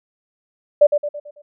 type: tone with echo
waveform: sine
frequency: 587.3 Hz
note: D5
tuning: in tune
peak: -6 dBFS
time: 0.81-0.87 s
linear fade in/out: 10 ms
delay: 110 ms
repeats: 5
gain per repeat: -7 dB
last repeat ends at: 1.42 s
effects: none